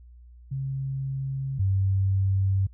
sine tone pair in turn, 135.2 / 96.6 Hz, C#3 / G2, -43 / -25 cents, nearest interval tritone, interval 582 cents, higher first, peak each -27 / -20 dBFS, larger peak second, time 0.51-1.59 / 1.59-2.67 s, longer neither, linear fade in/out 10 ms, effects added 60 Hz sine -46 dBFS peak until 2.73 s

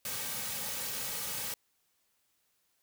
white noise with comb filter, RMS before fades -37 dBFS, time 0.05-1.54 s, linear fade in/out 2 ms, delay 2.9 ms, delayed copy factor -0.7, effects white hiss -75 dBFS RMS until 2.82 s

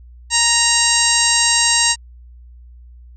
harmonic tone with a mistuned harmonic, 932.3 Hz, A#5, in tune, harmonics 1 / 2 / 3 / 4 / 5 / 6 / 7 / 8 / 9, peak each -23 / -21 / -21 / -22 / -21 / -21 / -22 / -19 / -21 dBFS, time 0.3-1.96 s, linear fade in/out 50 ms, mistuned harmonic 4, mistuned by +56 cents, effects added 60 Hz sine -38 dBFS peak until 3.16 s

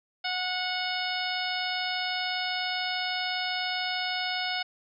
harmonic tone, 733 Hz, F#5, 16 cents flat, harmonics 1 / 2 / 3 / 4 / 5 / 6 / 7, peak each -34 / -35 / -35 / -36 / -37 / -38 / -37 dBFS, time 0.24-4.63 s, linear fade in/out 10 ms, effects none

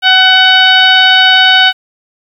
sine tone with frequency modulation, 2245 Hz, C#7, 21 cents sharp, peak -3 dBFS, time 0.02-1.73 s, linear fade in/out 50 ms, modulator 746 Hz, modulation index 2, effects high-pass 60 Hz 12 dB/octave + 7-bit

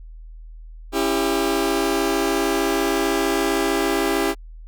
sawtooth chord, C# diminished, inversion none, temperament just, 277.2 / 332.6 / 399.1 Hz, C#4 / E4 / G4, 0 / +16 / +31 cents, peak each -21 / -19 / -18 dBFS, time 0.92-4.35 s, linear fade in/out 50 ms, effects added 40 Hz sine -36 dBFS peak until 4.67 s

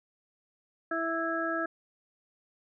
harmonic tone, 329.3 Hz, E4, 2 cents flat, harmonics 1 / 2 / 4 / 5, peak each -34 / -34 / -34 / -34 dBFS, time 0.91-1.66 s, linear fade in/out 5 ms, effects none

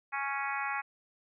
harmonic tone, 277.2 Hz, C#4, in tune, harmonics 3 / 4 / 5 / 6 / 7 / 8 / 9, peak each -37 / -38 / -39 / -40 / -40 / -41 / -42 dBFS, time 0.12-0.82 s, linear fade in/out 20 ms, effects none

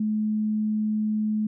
sine tone, 214.3 Hz, A3, 45 cents flat, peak -22 dBFS, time 0-1.47 s, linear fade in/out 5 ms, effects none

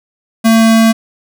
square tone, 225.1 Hz, A3, 40 cents sharp, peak -6 dBFS, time 0.44-0.93 s, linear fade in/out 20 ms, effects none

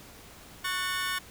25% pulse chord, F# minor, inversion second, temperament equal with one note detuned, 1108.7 / 1480 / 1798 Hz, C#6 / F#6 / A6, 0 / 0 / +37 cents, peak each -30 dBFS, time 0.64-1.19 s, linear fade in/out 10 ms, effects pink hiss -50 dBFS RMS until 1.3 s

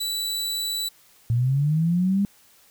sawtooth tone, 3951 Hz, B7, in tune, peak -22 dBFS, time 0-0.89 s, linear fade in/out 10 ms
sine linear sweep, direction up, 113.7 to 203.2 Hz, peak -18 dBFS, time 1.3-2.25 s, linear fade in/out 0 ms
effects white hiss -56 dBFS RMS until 2.7 s

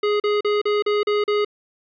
square tone bursts, 416.1 Hz, G#4, 3 cents sharp, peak -18 dBFS, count 7, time 0.03-1.448 s, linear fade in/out 5 ms, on 170 ms, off 38 ms, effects resampled to 11025 Hz + 10-bit

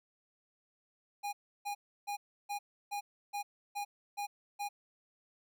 square tone bursts, 817 Hz, G#5, 29 cents flat, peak -36 dBFS, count 9, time 1.23-4.69 s, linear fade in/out 20 ms, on 100 ms, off 320 ms, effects none

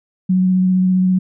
sine tone with vibrato, 185 Hz, F#3, in tune, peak -11 dBFS, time 0.29-1.19 s, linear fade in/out 10 ms, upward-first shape triangle, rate 15 Hz, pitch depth 17 cents each way, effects none

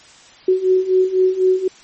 sine beating tone pair, 370 / 374 Hz, F#4 / F#4, 0 / +19 cents, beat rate 4 Hz, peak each -17 / -14 dBFS, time 0.48-1.68 s, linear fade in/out 5 ms, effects white hiss -45 dBFS RMS until 1.83 s + MP3 32 kbps

